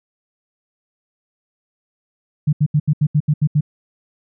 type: tone bursts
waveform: sine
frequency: 149.7 Hz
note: D3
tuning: 33 cents sharp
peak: -11 dBFS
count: 9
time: 2.47-3.609 s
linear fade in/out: 10 ms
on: 59 ms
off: 76 ms
effects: none